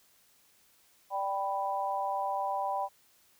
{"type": "chord", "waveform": "sine", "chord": "G major", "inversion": "second", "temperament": "equal", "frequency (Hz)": [587.3, 784, 987.8], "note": ["D5", "G5", "B5"], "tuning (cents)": [0, 0, 0], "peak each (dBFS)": [-37, -32, -34], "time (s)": [1.1, 2.89], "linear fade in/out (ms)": 50, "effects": ["white hiss -65 dBFS RMS until 3.39 s"]}